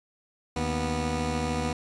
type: tone pair together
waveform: 15% pulse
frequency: 77.14 / 244.9 Hz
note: D#2 / B3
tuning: -14 / -14 cents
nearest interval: octave + minor sixth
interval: 2000 cents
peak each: -23 / -23 dBFS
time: 0.56-1.73 s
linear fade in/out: 5 ms
effects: resampled to 22050 Hz